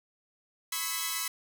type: tone cluster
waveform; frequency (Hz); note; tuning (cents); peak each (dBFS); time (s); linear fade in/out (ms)
5% pulse; 1004 / 1097 / 1294 / 1647 / 1999; B5 / C#6 / E6 / G#6 / B6; +28 / -18 / -32 / -15 / +20; -25 / -25 / -25 / -31 / -26; 0.72-1.28; 5
effects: none